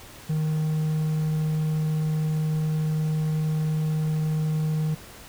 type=tone; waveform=triangle; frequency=155.56 Hz; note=D#3; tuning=in tune; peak=-20 dBFS; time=0.29-4.95 s; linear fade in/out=10 ms; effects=pink hiss -45 dBFS RMS until 5.28 s